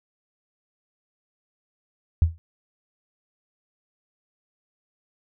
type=tone with exponential decay; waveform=sine; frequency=82.41 Hz; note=E2; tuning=in tune; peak=-10 dBFS; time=2.22-2.38 s; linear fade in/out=0 ms; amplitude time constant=33 ms; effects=none